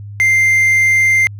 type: tone with quantisation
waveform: triangle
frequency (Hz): 2093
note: C7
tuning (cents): 0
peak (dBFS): -7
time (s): 0.2-1.27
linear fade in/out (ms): 0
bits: 6
effects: added 102 Hz sine -27 dBFS peak until 1.39 s